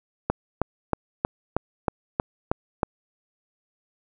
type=click train; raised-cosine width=1 ms; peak=-7 dBFS; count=9; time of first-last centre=0.3-2.832 s; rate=3.16 Hz; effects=none